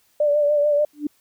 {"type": "tone with vibrato", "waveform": "sine", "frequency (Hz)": 588, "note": "D5", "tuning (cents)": 2, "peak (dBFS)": -15, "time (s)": [0.2, 0.85], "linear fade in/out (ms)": 5, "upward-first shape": "triangle", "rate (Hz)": 6.8, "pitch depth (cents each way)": 42}
{"type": "tone with exponential growth", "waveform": "sine", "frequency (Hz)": 295.2, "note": "D4", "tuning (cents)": 9, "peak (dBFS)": -17, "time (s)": [0.93, 1.07], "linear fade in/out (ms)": 5, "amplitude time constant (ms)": 30}
{"effects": ["white hiss -62 dBFS RMS until 1.2 s"]}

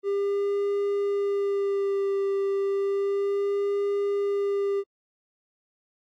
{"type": "tone with vibrato", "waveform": "triangle", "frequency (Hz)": 398.8, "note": "G4", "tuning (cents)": 30, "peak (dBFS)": -21, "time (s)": [0.03, 4.84], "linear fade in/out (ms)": 50, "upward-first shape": "sine", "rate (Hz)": 0.32, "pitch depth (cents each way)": 20, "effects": ["AAC 64 kbps"]}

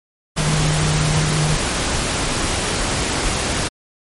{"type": "tone in noise", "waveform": "sine", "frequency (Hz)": 153, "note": "D#3", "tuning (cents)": -29, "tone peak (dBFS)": -17, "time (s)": [0.37, 1.56], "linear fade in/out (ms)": 20, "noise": "pink", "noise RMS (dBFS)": -20, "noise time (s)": [0.36, 3.69], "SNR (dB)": 0, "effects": ["MP3 48 kbps"]}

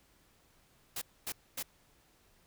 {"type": "noise bursts", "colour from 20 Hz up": "white", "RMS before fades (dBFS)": -38, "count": 3, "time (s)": [0.96, 1.628], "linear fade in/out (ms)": 5, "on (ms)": 56, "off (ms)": 250, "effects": ["pink hiss -67 dBFS RMS until 2.46 s"]}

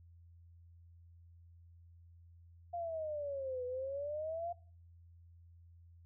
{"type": "exponential two-way sweep", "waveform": "sine", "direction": "down then up", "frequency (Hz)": [701, 493.9, 701], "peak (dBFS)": -37, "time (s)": [2.73, 4.53], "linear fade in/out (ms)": 10, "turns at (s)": 3.65, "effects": ["noise-tail reverb RT60 0.5 s tail -23 dB re dry", "added 85 Hz sine -57 dBFS peak until 6.05 s"]}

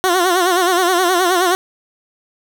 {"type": "tone with vibrato", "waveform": "15% pulse", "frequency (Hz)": 360.5, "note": "F#4", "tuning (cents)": -45, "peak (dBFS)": -6, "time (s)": [0.04, 1.55], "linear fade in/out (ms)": 0, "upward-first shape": "sine", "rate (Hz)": 9.5, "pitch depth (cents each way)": 91, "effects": []}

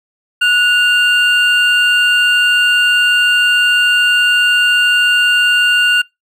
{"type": "tone pair together", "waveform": "triangle", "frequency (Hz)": [1464.8, 2794], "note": ["F#6", "F7"], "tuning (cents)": [-18, 0], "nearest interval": "major seventh", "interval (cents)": 1118, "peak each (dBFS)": -10, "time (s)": [0.41, 6.02], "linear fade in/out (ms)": 10, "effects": ["noise-tail reverb RT60 0.2 s tail -25 dB re dry"]}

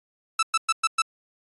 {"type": "tone bursts", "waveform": "sawtooth", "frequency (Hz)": 1318.5, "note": "E6", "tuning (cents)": 0, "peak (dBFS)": -15, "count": 5, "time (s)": [0.39, 1.02], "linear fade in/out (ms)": 5, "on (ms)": 38, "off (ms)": 110, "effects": ["AAC 32 kbps"]}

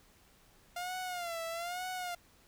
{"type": "tone with vibrato", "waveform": "sawtooth", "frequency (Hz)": 698.5, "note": "F5", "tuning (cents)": 0, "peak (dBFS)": -33, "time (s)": [0.76, 2.15], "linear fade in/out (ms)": 5, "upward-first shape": "sine", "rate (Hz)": 1.1, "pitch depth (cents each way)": 100, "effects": ["pink hiss -64 dBFS RMS until 2.47 s"]}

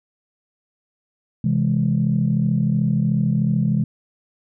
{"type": "chord", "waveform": "sine", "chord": "C augmented", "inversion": "none", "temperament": "equal with one note detuned", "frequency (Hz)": [131.42, 164.81, 207.7], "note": ["C3", "E3", "G#3"], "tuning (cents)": [8, 0, 0], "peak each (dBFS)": -20, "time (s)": [1.44, 3.84], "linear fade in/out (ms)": 5, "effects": ["tanh soft clip ceiling -8 dBFS"]}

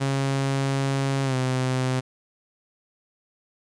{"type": "tone with pitch glide", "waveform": "sawtooth", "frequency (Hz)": [136.4, 129.19], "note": ["C#3", "C3"], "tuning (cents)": [-28, -22], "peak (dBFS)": -18, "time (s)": [0, 2.01], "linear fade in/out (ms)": 20, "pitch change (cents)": -94, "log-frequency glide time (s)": [1.24, 1.35], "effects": ["resampled to 22050 Hz", "10-bit"]}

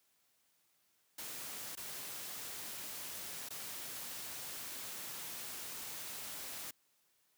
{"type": "noise with dropouts", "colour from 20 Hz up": "white", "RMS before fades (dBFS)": -45, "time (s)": [1.18, 6.71], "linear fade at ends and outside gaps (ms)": 5, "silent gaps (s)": [[1.754, 1.772], [3.488, 3.504]], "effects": ["white hiss -75 dBFS RMS until 7.37 s", "high-pass 80 Hz 12 dB/octave"]}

